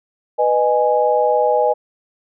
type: chord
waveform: sine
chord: G# minor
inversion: first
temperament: equal with one note detuned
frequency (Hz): 493.9 / 614.4 / 830.6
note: B4 / D#5 / G#5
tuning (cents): 0 / -22 / 0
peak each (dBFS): -17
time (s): 0.38-1.74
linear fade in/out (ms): 20
effects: none